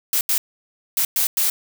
blue noise bursts at uneven times, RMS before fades -19 dBFS, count 5, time 0.13-0.21 / 0.29-0.38 / 0.97-1.05 / 1.16-1.27 / 1.37-1.5 s, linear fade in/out 2 ms, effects none

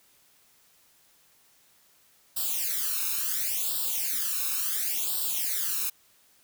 blue noise with flanger, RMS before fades -29 dBFS, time 2.36-5.9 s, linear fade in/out 10 ms, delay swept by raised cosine 0.23 to 0.77 ms, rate 0.71 Hz, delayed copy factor +0.9, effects white hiss -62 dBFS RMS until 6.43 s

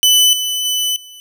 sawtooth tone with level steps, 2999 Hz, F#7, 23 cents sharp, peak -5 / -14 / -12 / -32 dBFS, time 0.03-1.2 s, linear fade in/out 0 ms, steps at 0.33 / 0.65 / 0.96 s, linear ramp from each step 2 ms, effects none

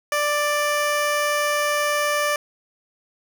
15% pulse tone, 589 Hz, D5, 5 cents sharp, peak -13 dBFS, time 0.12-2.36 s, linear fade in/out 2 ms, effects none

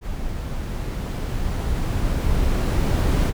brown noise with level ramp, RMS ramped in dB -29 to -17 dBFS, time 0.01-3.33 s, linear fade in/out 50 ms, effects none

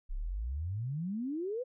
sine exponential sweep, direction up, 30.33 to 523.3 Hz, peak -33 dBFS, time 0.09-1.64 s, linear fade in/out 20 ms, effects none

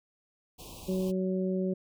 pink band-stop noise, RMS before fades -46 dBFS, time 0.58-1.12 s, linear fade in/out 20 ms, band 1100 to 2500 Hz, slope 96 dB/octave
harmonic tone, 186.9 Hz, F#3, 18 cents sharp, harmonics 1 / 2 / 3, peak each -29 / -32 / -37 dBFS, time 0.88-1.74 s, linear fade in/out 10 ms
effects none

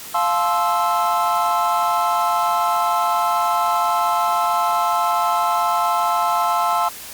triangle chord, F major seventh, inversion none, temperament equal with one note detuned, 698.5 / 866.4 / 1046.5 / 1318.5 Hz, F5 / A5 / C6 / E6, 0 / -27 / 0 / 0 cents, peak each -20 dBFS, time 0.14-6.89 s, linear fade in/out 10 ms, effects white hiss -35 dBFS RMS until 7.13 s + Opus 48 kbps

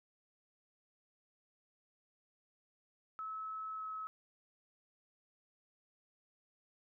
sine tone with pitch glide, 1296 to 1287.8 Hz, E6 to E6, -30 to -41 cents, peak -40 dBFS, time 3.19-4.07 s, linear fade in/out 0 ms, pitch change -11 cents, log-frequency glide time 3.75-3.82 s, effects none

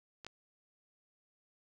clicks, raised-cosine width 0.2 ms, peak -30 / -26 dBFS, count 2, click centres 0.247 / 0.266 s, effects 9-bit

